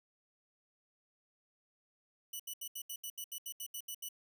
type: tone bursts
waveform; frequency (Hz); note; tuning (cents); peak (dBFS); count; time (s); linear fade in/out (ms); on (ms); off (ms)
5% pulse; 2964; F#7; +2; -32; 13; 2.33-4.088; 5; 66; 75
effects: none